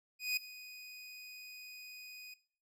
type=tone with ADSR envelope; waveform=25% pulse; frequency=2489 Hz; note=D#7; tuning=in tune; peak=-26 dBFS; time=0.19-2.34 s; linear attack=180 ms; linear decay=5 ms; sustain=-18 dB; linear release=4 ms; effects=noise-tail reverb RT60 0.5 s tail -19 dB re dry